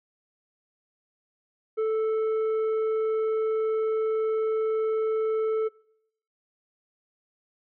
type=tone with tanh clipping; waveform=sine; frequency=439.1 Hz; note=A4; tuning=4 cents flat; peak=-24 dBFS; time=1.77-5.69 s; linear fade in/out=20 ms; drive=6 dB; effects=noise-tail reverb RT60 0.7 s tail -23 dB re dry